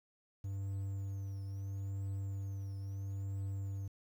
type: tone with tremolo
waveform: triangle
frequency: 98 Hz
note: G2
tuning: in tune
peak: -34 dBFS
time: 0.44-3.88 s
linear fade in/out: 5 ms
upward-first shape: triangle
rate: 0.75 Hz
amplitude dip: 35%
effects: 11-bit